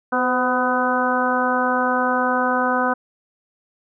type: harmonic tone with a mistuned harmonic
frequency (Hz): 250.6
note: B3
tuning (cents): +25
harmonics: 1 / 2 / 3 / 4 / 5 / 6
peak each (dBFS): -24 / -24 / -24 / -24 / -24 / -24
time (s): 0.12-2.94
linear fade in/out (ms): 10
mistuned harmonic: 2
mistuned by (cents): +31
effects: none